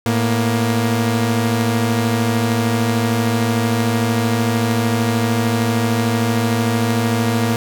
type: tone pair together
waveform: sawtooth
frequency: 111.24 / 235.7 Hz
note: A2 / A#3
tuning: +19 / +19 cents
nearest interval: octave + minor second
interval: 1300 cents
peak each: -14 dBFS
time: 0.06-7.56 s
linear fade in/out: 0 ms
effects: none